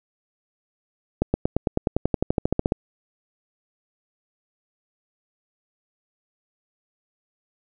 accelerating click train, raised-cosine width 2 ms, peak -6 dBFS, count 18, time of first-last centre 1.22-2.721 s, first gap 120 ms, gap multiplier 0.96, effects none

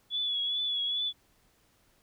sine tone with vibrato, 3404 Hz, G#7, 42 cents sharp, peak -28 dBFS, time 0.1-1.13 s, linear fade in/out 50 ms, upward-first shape triangle, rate 2.4 Hz, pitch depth 48 cents each way, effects pink hiss -67 dBFS RMS until 2.02 s

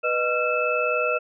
sine tone cluster, 492.5 / 616 / 1365 / 2617 Hz, B4 / D#5 / F6 / E7, -5 / -17 / -40 / -13 cents, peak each -26 dBFS, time 0.03-1.19 s, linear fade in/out 20 ms, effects none

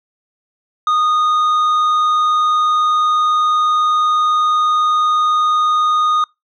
triangle tone with tanh clipping, 1234 Hz, D#6, 15 cents flat, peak -13 dBFS, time 0.87-6.24 s, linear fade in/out 2 ms, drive 10 dB, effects noise-tail reverb RT60 0.2 s tail -25 dB re dry

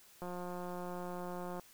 click train, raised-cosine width 1 ms, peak -30 dBFS, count 246, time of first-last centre 0.22-1.596 s, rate 178 Hz, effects white hiss -61 dBFS RMS until 1.73 s

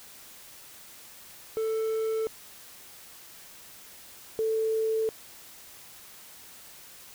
triangle / sine tone pair in turn, 442.3 / 442.3 Hz, A4 / A4, +9 / +9 cents, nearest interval unison, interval 0 cents, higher neither, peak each -24 dBFS, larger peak neither, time 1.57-2.27 / 4.39-5.09 s, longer neither, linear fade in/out 0 ms, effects white hiss -49 dBFS RMS until 7.14 s

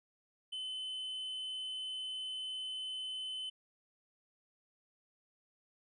triangle tone, 3041 Hz, F#7, 47 cents sharp, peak -37 dBFS, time 0.52-3.5 s, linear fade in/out 10 ms, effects resampled to 24000 Hz

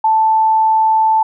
sine tone, 880 Hz, A5, in tune, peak -9 dBFS, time 0.04-1.23 s, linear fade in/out 5 ms, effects none

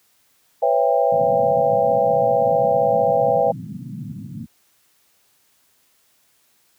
sine chord, C# half-diminished seventh, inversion third, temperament just, 498.9 / 554.4 / 665.2 / 798.3 Hz, B4 / C#5 / E5 / G5, +17 / 0 / +16 / +31 cents, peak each -20 dBFS, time 0.62-3.52 s, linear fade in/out 10 ms
pink band-pass noise, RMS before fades -32 dBFS, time 1.12-4.46 s, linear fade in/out 5 ms, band 110 to 250 Hz, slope 48 dB/octave
effects white hiss -61 dBFS RMS until 6.78 s + high-pass 60 Hz 12 dB/octave

